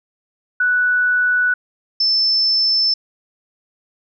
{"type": "tone pair in turn", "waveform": "sine", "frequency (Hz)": [1480, 5286], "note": ["F#6", "E8"], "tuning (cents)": [0, 4], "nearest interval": "octave + minor seventh", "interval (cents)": 2204, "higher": "second", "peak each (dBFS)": -13, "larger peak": "neither", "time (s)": [[0.6, 1.54], [2, 2.94]], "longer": "neither", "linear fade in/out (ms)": 5, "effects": []}